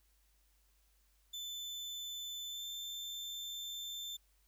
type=tone with pitch glide; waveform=35% pulse; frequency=3520 to 3555 Hz; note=A7 to A7; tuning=0 to +17 cents; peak=-40 dBFS; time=1.33-4.17 s; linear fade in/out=10 ms; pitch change=+17 cents; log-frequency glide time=2.48-2.64 s; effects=added 50 Hz sine -70 dBFS peak until 4.47 s + white hiss -75 dBFS RMS until 4.47 s